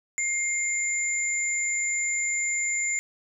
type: tone pair together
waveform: sine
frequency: 2117 / 7121 Hz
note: C7 / A8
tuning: +20 / +20 cents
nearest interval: octave + major sixth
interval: 2100 cents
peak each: -27 dBFS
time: 0.18-2.99 s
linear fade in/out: 0 ms
effects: none